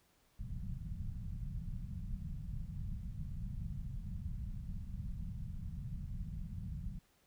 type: low-pass noise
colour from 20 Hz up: pink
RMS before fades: -42 dBFS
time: 0.39-6.99 s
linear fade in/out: 5 ms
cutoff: 190 Hz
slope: 48 dB/octave
effects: pink hiss -72 dBFS RMS until 7.26 s